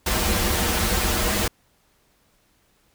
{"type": "noise with comb filter", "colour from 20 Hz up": "pink", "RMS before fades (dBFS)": -22, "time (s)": [0.06, 1.48], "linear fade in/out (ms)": 5, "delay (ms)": 7.2, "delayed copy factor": -0.95, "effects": ["pink hiss -63 dBFS RMS until 2.94 s"]}